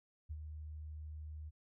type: tone with ADSR envelope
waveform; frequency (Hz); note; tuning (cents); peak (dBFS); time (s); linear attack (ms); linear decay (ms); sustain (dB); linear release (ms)
sine; 76.7; D#2; -24; -39; 0.29-1.51; 21; 51; -5; 30
effects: none